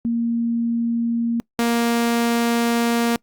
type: tone pair in turn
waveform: sine / sawtooth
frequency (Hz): 233.1 / 234.4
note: A#3 / A#3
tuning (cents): 0 / +10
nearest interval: unison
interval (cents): 10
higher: second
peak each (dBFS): -18 / -13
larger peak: second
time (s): 0.05-1.4 / 1.59-3.16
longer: second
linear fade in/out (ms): 0
effects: noise-tail reverb RT60 0.1 s tail -24 dB re dry + Opus 48 kbps